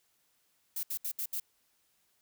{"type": "noise bursts", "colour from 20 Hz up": "violet", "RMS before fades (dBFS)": -35, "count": 5, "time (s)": [0.76, 1.4], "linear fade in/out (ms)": 5, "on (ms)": 72, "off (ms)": 70, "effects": ["white hiss -73 dBFS RMS until 2.21 s"]}